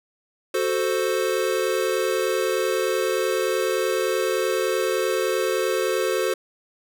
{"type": "chord", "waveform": "square", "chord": "F# diminished", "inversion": "none", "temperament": "equal", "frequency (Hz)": [370, 440, 523.3], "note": ["F#4", "A4", "C5"], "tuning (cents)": [0, 0, 0], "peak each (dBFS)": -26, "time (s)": [0.54, 6.34], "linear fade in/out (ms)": 5, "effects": []}